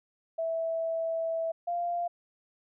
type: tone pair in turn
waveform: sine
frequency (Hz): 656 / 695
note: E5 / F5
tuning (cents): -9 / -9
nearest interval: minor second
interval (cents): 100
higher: second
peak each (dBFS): -28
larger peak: neither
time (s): 0.38-1.52 / 1.67-2.08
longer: first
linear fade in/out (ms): 10
effects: none